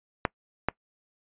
clicks, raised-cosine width 0.5 ms, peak -8 dBFS, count 2, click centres 0.252 / 0.686 s, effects noise-tail reverb RT60 0.1 s tail -24 dB re dry + resampled to 8000 Hz

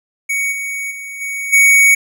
square tone with level steps, 2238 Hz, C#7, 16 cents sharp, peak -16 / -21 / -27 / -21 / -7 dBFS, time 0.29-1.95 s, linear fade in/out 10 ms, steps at 0.51 / 0.9 / 1.2 / 1.52 s, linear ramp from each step 20 ms, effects none

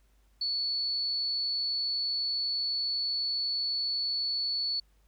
sine tone, 4434 Hz, C#8, in tune, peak -28 dBFS, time 0.41-4.8 s, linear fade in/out 5 ms, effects added 50 Hz sine -62 dBFS peak until 5.07 s + pink hiss -72 dBFS RMS until 5.07 s

